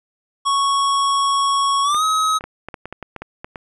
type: tone with pitch glide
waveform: square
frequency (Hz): 1108.7 to 1273.6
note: C#6 to D#6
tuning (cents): 0 to +40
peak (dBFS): -16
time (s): 0.45-2.39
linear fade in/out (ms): 20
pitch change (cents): +240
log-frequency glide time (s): 1.83-2.03
type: clicks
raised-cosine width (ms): 0.5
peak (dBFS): -16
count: 12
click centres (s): 1.946 / 2.409 / 2.44 / 2.686 / 2.742 / 2.856 / 2.926 / 3.027 / 3.163 / 3.22 / 3.445 / 3.558
effects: resampled to 24000 Hz